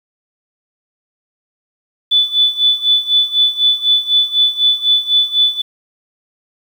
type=tone with tremolo; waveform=sine; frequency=3481 Hz; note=A7; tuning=19 cents flat; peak=-7 dBFS; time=2.11-5.62 s; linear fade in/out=10 ms; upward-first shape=sine; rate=4 Hz; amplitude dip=85%; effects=7-bit